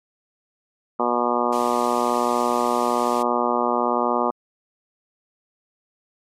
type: harmonic tone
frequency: 121.1 Hz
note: B2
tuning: 34 cents flat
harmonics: 2 / 3 / 4 / 5 / 6 / 7 / 8 / 9 / 10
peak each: -27 / -27 / -27 / -27 / -27 / -27 / -27 / -27 / -27 dBFS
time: 0.99-4.31 s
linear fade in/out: 10 ms
type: band-stop noise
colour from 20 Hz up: white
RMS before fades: -35 dBFS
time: 1.52-3.23 s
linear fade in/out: 10 ms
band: 250 to 1700 Hz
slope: 48 dB/octave
effects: low-pass 9000 Hz 12 dB/octave + MP3 96 kbps